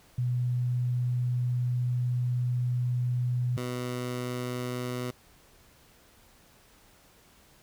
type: tone pair in turn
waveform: sine / 15% pulse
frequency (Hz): 123.47 / 124.14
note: B2 / B2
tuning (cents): 0 / +9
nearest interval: unison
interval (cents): 9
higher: second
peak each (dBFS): -25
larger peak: neither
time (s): 0.18-3.57 / 3.57-5.11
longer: first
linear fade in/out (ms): 5
effects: pink hiss -59 dBFS RMS until 7.62 s